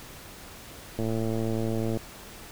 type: click train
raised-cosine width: 2 ms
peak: -17 dBFS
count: 111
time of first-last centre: 0.99-1.972 s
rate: 112 Hz
effects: pink hiss -45 dBFS RMS until 2.51 s